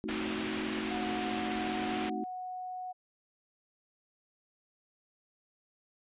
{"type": "chord", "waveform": "sine", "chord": "A diminished seventh", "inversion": "none", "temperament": "equal", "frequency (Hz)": [220, 261.6, 311.1, 370], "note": ["A3", "C4", "Eb4", "Gb4"], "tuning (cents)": [0, 0, 0, 0], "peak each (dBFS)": [-38, -42, -38, -40], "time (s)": [0.04, 2.24], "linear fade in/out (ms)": 0}
{"type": "low-pass noise", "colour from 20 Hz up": "white", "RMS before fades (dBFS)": -40, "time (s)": [0.08, 2.1], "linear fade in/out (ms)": 10, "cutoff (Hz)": 3300, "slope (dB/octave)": 24}
{"type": "tone with pitch glide", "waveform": "sine", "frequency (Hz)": [729, 735.8], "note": ["F#5", "F#5"], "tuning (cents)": [-26, -10], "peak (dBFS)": -37, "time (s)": [0.9, 2.93], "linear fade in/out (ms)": 20, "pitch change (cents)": 16, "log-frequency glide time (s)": [1.34, 1.82]}
{"effects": ["resampled to 8000 Hz"]}